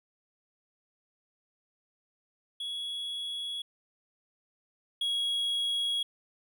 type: tone pair in turn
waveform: triangle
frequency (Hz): 3354 / 3319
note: G#7 / G#7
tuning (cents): +16 / -2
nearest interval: unison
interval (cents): 18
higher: first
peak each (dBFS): -32 / -26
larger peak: second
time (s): 2.6-3.62 / 5.01-6.03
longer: neither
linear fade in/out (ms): 5
effects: none